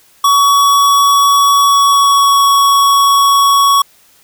square tone with pitch glide, 1127 to 1117.9 Hz, C#6 to C#6, +28 to +14 cents, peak -7 dBFS, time 0.24-3.82 s, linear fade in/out 5 ms, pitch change -14 cents, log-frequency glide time 1.59-2.44 s, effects white hiss -48 dBFS RMS until 4.23 s

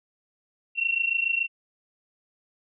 sine tone pair together, 2715 / 2742 Hz, F7 / F7, -50 / -32 cents, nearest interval unison, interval 18 cents, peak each -25 / -26 dBFS, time 0.75-1.48 s, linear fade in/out 50 ms, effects none

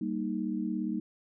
sine chord, Eb major, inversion first, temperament equal, 196 / 233.1 / 311.1 Hz, G3 / Bb3 / Eb4, 0 / 0 / 0 cents, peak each -34 dBFS, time 0.01-1 s, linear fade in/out 5 ms, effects none

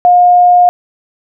sine tone, 713 Hz, F5, 36 cents sharp, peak -3 dBFS, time 0.05-0.69 s, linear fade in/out 0 ms, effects none

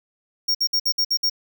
square tone bursts, 5550 Hz, F8, 12 cents flat, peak -18 dBFS, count 7, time 0.48-1.298 s, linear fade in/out 10 ms, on 68 ms, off 57 ms, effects none

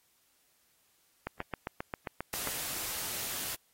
click train, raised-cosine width 0.5 ms, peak -19 dBFS, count 10, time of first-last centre 1.27-2.473 s, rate 7.48 Hz
white noise, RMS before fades -37 dBFS, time 2.33-3.55 s, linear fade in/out 2 ms
effects white hiss -70 dBFS RMS until 3.73 s + AAC 48 kbps

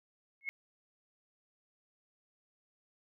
sine tone with exponential growth, 2177 Hz, C#7, 32 cents flat, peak -29 dBFS, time 0.41-0.49 s, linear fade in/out 0 ms, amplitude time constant 16 ms, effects none

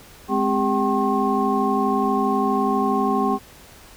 sine tone cluster, 209.6 / 261.9 / 400.3 / 768 / 1076 Hz, G#3 / C4 / G4 / G5 / C6, +16 / +2 / +36 / -36 / +48 cents, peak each -24 dBFS, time 0.28-3.39 s, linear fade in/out 50 ms, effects pink hiss -46 dBFS RMS until 3.96 s

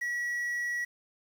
triangle tone with quantisation, 1928 Hz, B6, 42 cents flat, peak -28 dBFS, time 0.01-0.85 s, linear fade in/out 10 ms, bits 9, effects none

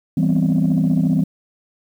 sine chord, C major seventh, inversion first, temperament equal, 164.81 / 196 / 246.9 / 261.6 Hz, E3 / G3 / B3 / C4, 0 / 0 / 0 / 0 cents, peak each -16 / -18 / -21 / -19 dBFS, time 0.17-1.24 s, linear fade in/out 5 ms, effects tanh soft clip ceiling -9 dBFS + 8-bit

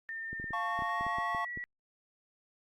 sine tone with pitch glide, 1808 to 1937.8 Hz, A6 to B6, +47 to -33 cents, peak -37 dBFS, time 0.09-1.64 s, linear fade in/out 0 ms, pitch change +120 cents, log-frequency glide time 0.59-1.37 s
clicks, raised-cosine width 3 ms, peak -31 dBFS, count 11, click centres 0.33 / 0.399 / 0.442 / 0.507 / 0.791 / 0.822 / 1.01 / 1.066 / 1.185 / 1.348 / 1.574 s
triangle chord, F augmented, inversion none, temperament equal, 698.5 / 880 / 1108.7 Hz, F5 / A5 / C#6, 0 / 0 / 0 cents, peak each -36 / -37 / -32 dBFS, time 0.53-1.45 s, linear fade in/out 5 ms
effects Opus 48 kbps

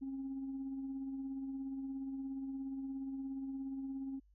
sine tone with tremolo, 270 Hz, C#4, 45 cents flat, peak -36 dBFS, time 0.01-4.2 s, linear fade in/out 20 ms, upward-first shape triangle, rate 17 Hz, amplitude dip 40%, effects tanh soft clip ceiling -35 dBFS + added 50 Hz sine -64 dBFS peak until 4.34 s

